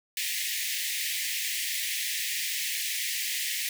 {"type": "high-pass noise", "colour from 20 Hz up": "pink", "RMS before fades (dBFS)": -31, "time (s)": [0.17, 3.69], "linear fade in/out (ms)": 2, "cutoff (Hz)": 1800, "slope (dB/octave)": 96, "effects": []}